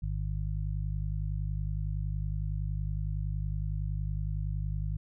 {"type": "harmonic tone", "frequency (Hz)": 50.8, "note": "G#1", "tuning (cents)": -38, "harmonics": [1, 2, 3], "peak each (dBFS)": [-32, -35, -37], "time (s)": [0.02, 4.97], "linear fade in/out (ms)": 10, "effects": []}